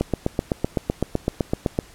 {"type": "click train", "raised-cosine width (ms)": 2, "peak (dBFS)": -6, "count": 15, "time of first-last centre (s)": [0.01, 1.789], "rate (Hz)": 7.87, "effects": ["pink hiss -48 dBFS RMS until 1.94 s", "low-pass 12000 Hz 12 dB/octave"]}